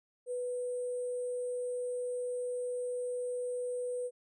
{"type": "tone with sample-and-hold", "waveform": "sine", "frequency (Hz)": 493.9, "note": "B4", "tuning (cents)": 0, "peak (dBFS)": -33, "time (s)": [0.26, 4.11], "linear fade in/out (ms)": 50, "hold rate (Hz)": 8820, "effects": ["resampled to 24000 Hz"]}